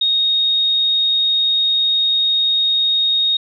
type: tone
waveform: sine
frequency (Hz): 3729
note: A#7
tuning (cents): 0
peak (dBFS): -13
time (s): 0.01-3.37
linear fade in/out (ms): 5
effects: none